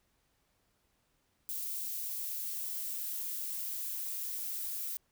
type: noise with high-pass filter sweep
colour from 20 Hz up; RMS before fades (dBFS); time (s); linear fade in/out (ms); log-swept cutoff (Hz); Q
violet; -38; 1.49-4.97; 0; 2600 to 450; 0.73
effects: pink hiss -75 dBFS RMS until 5.11 s